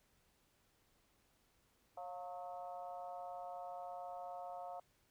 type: harmonic tone with a mistuned harmonic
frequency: 182.7 Hz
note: F#3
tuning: 22 cents flat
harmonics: 3 / 4 / 5 / 6 / 7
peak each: -52 / -46 / -54 / -59 / -60 dBFS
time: 1.97-4.8 s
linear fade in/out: 5 ms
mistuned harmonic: 4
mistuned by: -52 cents
effects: pink hiss -75 dBFS RMS until 5.1 s